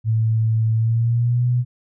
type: tone with pitch glide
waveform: sine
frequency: 111.5 to 123 Hz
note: A2 to B2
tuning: +23 to -7 cents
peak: -15 dBFS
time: 0.04-1.65 s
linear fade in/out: 50 ms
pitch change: +170 cents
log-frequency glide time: 0.74-1.46 s
effects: none